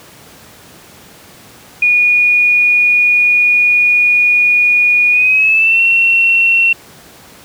sine tone with pitch glide, 2450 to 2718 Hz, D#7 to F7, -27 to -48 cents, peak -7 dBFS, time 1.82-6.73 s, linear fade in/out 5 ms, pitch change +179 cents, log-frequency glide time 5.11-5.81 s, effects pink hiss -39 dBFS RMS until 7.44 s + high-pass 100 Hz 12 dB/octave

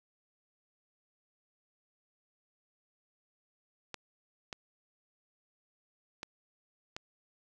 clicks, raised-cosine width 0.2 ms, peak -22 dBFS, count 4, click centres 3.943 / 4.528 / 6.231 / 6.965 s, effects none

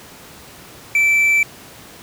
triangle tone, 2327 Hz, D7, 17 cents flat, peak -10 dBFS, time 0.95-1.43 s, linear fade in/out 2 ms, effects pink hiss -40 dBFS RMS until 2.02 s + high-pass 80 Hz 12 dB/octave

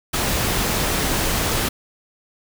pink noise, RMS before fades -21 dBFS, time 0.13-1.69 s, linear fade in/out 10 ms, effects none

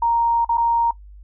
sine tone with dropouts, 932.3 Hz, A#5, in tune, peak -15 dBFS, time 0.02-0.91 s, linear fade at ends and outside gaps 5 ms, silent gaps 0.448-0.491 / 0.573-0.579 s, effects noise-tail reverb RT60 0.1 s tail -18 dB re dry + added 50 Hz sine -39 dBFS peak until 1.23 s

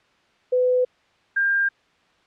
sine tone pair in turn, 502 / 1600.2 Hz, B4 / G6, +28 / +35 cents, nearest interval octave + minor sixth, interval 2007 cents, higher second, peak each -16 / -17 dBFS, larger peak first, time 0.52-0.85 / 1.36-1.69 s, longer neither, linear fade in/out 10 ms, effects white hiss -60 dBFS RMS until 2.26 s + low-pass 3000 Hz 12 dB/octave

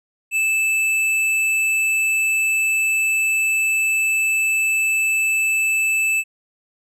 square tone, 2630 Hz, E7, 5 cents flat, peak -17 dBFS, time 0.31-6.24 s, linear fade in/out 50 ms, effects low-pass 12000 Hz 12 dB/octave

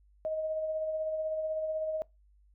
sine tone with tremolo, 628 Hz, D#5, 16 cents sharp, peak -29 dBFS, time 0.25-2.02 s, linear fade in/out 0 ms, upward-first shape sine, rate 16 Hz, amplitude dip 35%, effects noise-tail reverb RT60 0.2 s tail -23 dB re dry + added 50 Hz sine -60 dBFS peak until 2.54 s

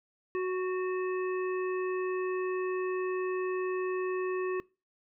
harmonic tone with a mistuned harmonic, 370 Hz, F#4, in tune, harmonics 1 / 3 / 5 / 7, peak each -29 / -39 / -43 / -46 dBFS, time 0.35-4.6 s, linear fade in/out 0 ms, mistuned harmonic 5, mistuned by -24 cents, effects noise-tail reverb RT60 0.3 s tail -23 dB re dry

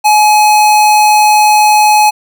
square tone, 846 Hz, G#5, 32 cents sharp, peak -5 dBFS, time 0.04-2.11 s, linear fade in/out 20 ms, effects none

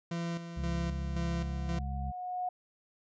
40% pulse tone with tremolo, 169.5 Hz, E3, 49 cents sharp, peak -32 dBFS, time 0.11-1.79 s, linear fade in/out 5 ms, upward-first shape square, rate 1.9 Hz, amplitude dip 60%
harmonic tone, 67.6 Hz, C#2, 43 cents flat, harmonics 1 / 2 / 3, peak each -34 / -40 / -44 dBFS, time 0.56-2.12 s, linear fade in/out 20 ms
sine tone with exponential growth, 727 Hz, F#5, 31 cents flat, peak -30 dBFS, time 0.78-2.49 s, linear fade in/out 5 ms, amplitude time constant 370 ms
effects resampled to 16000 Hz

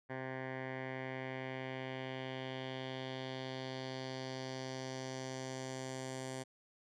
10% pulse tone with low-pass filter sweep, 130.81 Hz, C3, in tune, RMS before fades -43 dBFS, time 0.09-6.44 s, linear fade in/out 20 ms, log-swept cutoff 1700 to 8200 Hz, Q 2.4, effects none

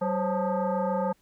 sine tone with frequency modulation, 164.5 Hz, E3, 3 cents flat, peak -24 dBFS, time 0.01-1.13 s, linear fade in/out 10 ms, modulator 356 Hz, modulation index 2.4, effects pink hiss -67 dBFS RMS until 1.21 s

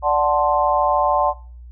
sine chord, D dominant seventh, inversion none, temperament equal, 587.3 / 740 / 880 / 1046.5 Hz, D5 / F#5 / A5 / C6, 0 / 0 / 0 / 0 cents, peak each -20 dBFS, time 0.02-1.34 s, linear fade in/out 50 ms, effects noise-tail reverb RT60 0.5 s tail -23 dB re dry + added 60 Hz sine -36 dBFS peak until 1.71 s

